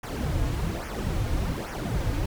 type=noise with flanger; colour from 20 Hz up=brown; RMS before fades=-28 dBFS; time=0.03-2.26 s; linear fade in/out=5 ms; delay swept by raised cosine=0.24 to 5.24 ms; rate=1.2 Hz; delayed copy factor=-0.75; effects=none